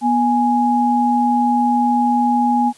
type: tone pair together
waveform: sine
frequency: 243.4 / 831.6 Hz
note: B3 / G#5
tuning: -25 / +2 cents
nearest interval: octave + major sixth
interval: 2127 cents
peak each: -16 / -15 dBFS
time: 0.01-2.73 s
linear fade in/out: 50 ms
effects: white hiss -48 dBFS RMS until 2.77 s + resampled to 24000 Hz